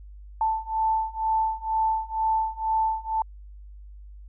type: beating tone pair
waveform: sine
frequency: 882 / 884.1 Hz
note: A5 / A5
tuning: +4 / +8 cents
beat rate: 2.1 Hz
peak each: -26 / -25 dBFS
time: 0.41-3.22 s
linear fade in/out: 2 ms
effects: added 50 Hz sine -41 dBFS peak until 4.28 s